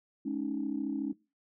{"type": "chord", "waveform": "sine", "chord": "Ab suspended fourth", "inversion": "none", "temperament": "equal with one note detuned", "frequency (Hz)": [212.3, 277.2, 311.1], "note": ["Ab3", "Db4", "Eb4"], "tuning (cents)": [38, 0, 0], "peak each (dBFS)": [-37, -33, -36], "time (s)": [0.25, 1.13], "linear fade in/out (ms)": 10, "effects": ["noise-tail reverb RT60 0.3 s tail -22 dB re dry", "tanh soft clip ceiling -22 dBFS"]}